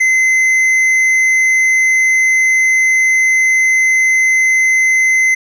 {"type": "tone with hard clipping", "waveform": "sine", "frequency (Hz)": 2054, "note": "C7", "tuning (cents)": -33, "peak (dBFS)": -10, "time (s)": [0, 5.35], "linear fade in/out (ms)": 10, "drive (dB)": 6, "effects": []}